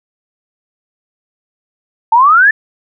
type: exponential sweep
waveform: sine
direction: up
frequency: 876 to 1790 Hz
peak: -4 dBFS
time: 2.12-2.51 s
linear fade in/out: 5 ms
effects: none